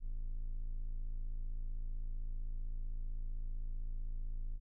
triangle tone, 27.82 Hz, A0, 20 cents sharp, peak -34 dBFS, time 0-4.6 s, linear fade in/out 50 ms, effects none

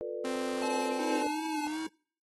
sine chord, B half-diminished seventh, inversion second, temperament just, 355.6 / 444.5 / 493.9 / 592.7 Hz, F4 / A4 / B4 / D5, +31 / +18 / 0 / +16 cents, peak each -41 / -38 / -38 / -41 dBFS, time 0.01-1.27 s, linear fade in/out 0 ms
sawtooth tone, 261.6 Hz, C4, in tune, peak -30 dBFS, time 0.24-1.23 s, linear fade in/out 10 ms
square tone with tremolo, 860 Hz, A5, 40 cents flat, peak -34 dBFS, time 0.62-1.67 s, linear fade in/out 0 ms, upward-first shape sine, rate 2.1 Hz, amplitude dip 40%
square tone with vibrato, 309.3 Hz, D#4, 10 cents flat, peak -34 dBFS, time 0.99-1.87 s, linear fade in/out 5 ms, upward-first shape sine, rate 2.7 Hz, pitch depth 54 cents each way
effects noise-tail reverb RT60 0.5 s tail -24 dB re dry + AAC 32 kbps

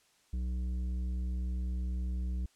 triangle tone with tanh clipping, 62 Hz, B1, 7 cents sharp, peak -33 dBFS, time 0.33-2.46 s, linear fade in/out 5 ms, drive 13 dB, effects white hiss -68 dBFS RMS until 2.55 s + low-pass 9000 Hz 12 dB/octave

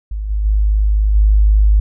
sine tone with level steps, 51.91 Hz, G#1, in tune, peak -19 / -14 / -10 / -7 dBFS, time 0.11-1.8 s, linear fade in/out 5 ms, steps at 0.29 / 0.44 / 1.14 s, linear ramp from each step 20 ms, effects none

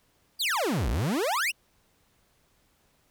40% pulse exponential two-way sweep, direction down then up, 4978 to 49.68 to 2995 Hz, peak -24 dBFS, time 0.39-1.52 s, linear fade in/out 20 ms, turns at 0.89 s, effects pink hiss -67 dBFS RMS until 3.1 s

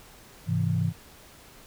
sine chord, Ab augmented, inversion none, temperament equal with one note detuned, 103.83 / 131.87 / 164.81 Hz, Ab2 / C3 / E3, 0 / +14 / 0 cents, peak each -27 / -29 / -26 dBFS, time 0.46-0.93 s, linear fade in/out 50 ms, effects pink hiss -51 dBFS RMS until 1.66 s

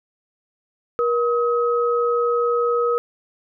sine tone pair together, 476.5 / 1272 Hz, A#4 / D#6, +38 / +38 cents, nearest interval octave + perfect fourth, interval 1700 cents, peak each -18 / -22 dBFS, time 0.99-2.98 s, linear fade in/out 0 ms, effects none

